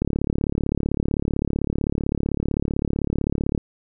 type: click train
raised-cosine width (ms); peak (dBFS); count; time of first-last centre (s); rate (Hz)
3; -9; 128; 0.02-3.577; 35.7
effects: none